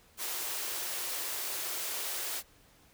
white high-pass noise, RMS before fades -36 dBFS, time 0.17-2.43 s, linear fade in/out 50 ms, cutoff 310 Hz, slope 48 dB/octave, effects pink hiss -62 dBFS RMS until 2.93 s

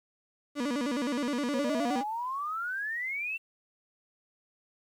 35% pulse tone with vibrato, 264.9 Hz, C4, 22 cents sharp, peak -27 dBFS, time 0.55-2.04 s, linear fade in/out 50 ms, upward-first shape square, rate 9.6 Hz, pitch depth 160 cents each way
sine exponential sweep, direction up, 526 to 2726 Hz, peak -31 dBFS, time 1.53-3.38 s, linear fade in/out 20 ms
effects low-pass 8000 Hz 12 dB/octave + 10-bit

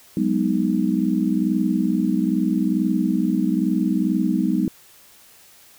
sine chord, G# minor seventh, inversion third, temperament just, 186.89 / 207.7 / 249.2 / 311.5 Hz, F#3 / G#3 / B3 / D#4, +18 / 0 / +16 / +2 cents, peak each -23 dBFS, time 0.17-4.68 s, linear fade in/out 2 ms, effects white hiss -50 dBFS RMS until 5.78 s

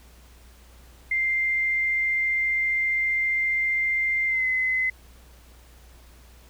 sine tone with pitch glide, 2095 to 2040 Hz, C7 to C7, +2 to -44 cents, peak -21 dBFS, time 1.11-4.9 s, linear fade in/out 5 ms, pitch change -46 cents, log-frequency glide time 4.27-4.46 s, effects added 60 Hz sine -49 dBFS peak until 6.49 s + pink hiss -55 dBFS RMS until 6.49 s

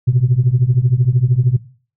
sine tone with tremolo, 125.1 Hz, B2, 23 cents sharp, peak -5 dBFS, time 0.07-1.57 s, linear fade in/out 10 ms, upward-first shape triangle, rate 13 Hz, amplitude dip 100%, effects noise-tail reverb RT60 0.4 s tail -17 dB re dry + tanh soft clip ceiling -5 dBFS

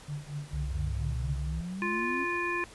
sine tone with tremolo, 145.9 Hz, D3, 11 cents flat, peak -31 dBFS, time 0.08-1.47 s, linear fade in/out 5 ms, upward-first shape triangle, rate 4.3 Hz, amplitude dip 100%
sine tone with vibrato, 65.41 Hz, C2, in tune, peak -31 dBFS, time 0.53-1.61 s, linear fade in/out 5 ms, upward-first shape sine, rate 8.1 Hz, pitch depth 12 cents each way
sine exponential sweep, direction up, 82.41 to 278.7 Hz, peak -34 dBFS, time 0.7-2.25 s, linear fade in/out 20 ms
harmonic tone, 349.2 Hz, F4, in tune, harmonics 1 / 3 / 5 / 7, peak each -34 / -34 / -34 / -34 dBFS, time 1.82-2.64 s, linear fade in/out 0 ms
effects pink hiss -51 dBFS RMS until 2.74 s + resampled to 24000 Hz

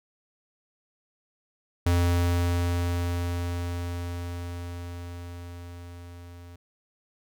square tone with level ramp, 87.1 Hz, F2, 4 cents flat, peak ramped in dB -20 to -44 dBFS, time 1.86-6.56 s, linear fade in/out 5 ms, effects none

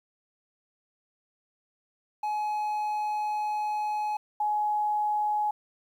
triangle / sine tone pair in turn, 845 / 841.3 Hz, G#5 / G#5, +30 / +22 cents, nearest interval unison, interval 8 cents, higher first, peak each -25 / -24 dBFS, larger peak second, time 2.23-4.17 / 4.4-5.51 s, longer first, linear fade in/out 5 ms, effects 10-bit

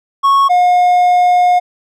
triangle tone pair in turn, 1103 / 717.2 Hz, C#6 / F5, -9 / +46 cents, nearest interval perfect fifth, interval 745 cents, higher first, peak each -5 dBFS, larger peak neither, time 0.23-0.49 / 0.49-1.6 s, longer second, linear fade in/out 20 ms, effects none

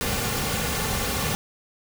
pink noise with comb filter, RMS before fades -26 dBFS, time 0.01-1.35 s, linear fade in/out 0 ms, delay 3.1 ms, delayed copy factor -0.55, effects none

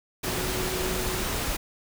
sine tone in noise, 370 Hz, F#4, in tune, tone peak -33 dBFS, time 0.25-1.24 s, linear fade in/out 10 ms, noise pink, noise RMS -29 dBFS, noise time 0.23-1.57 s, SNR -7 dB, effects none

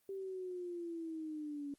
sine linear sweep, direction down, 392 to 280.5 Hz, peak -40 dBFS, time 0.09-1.74 s, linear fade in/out 2 ms, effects white hiss -75 dBFS RMS until 1.78 s + Opus 32 kbps

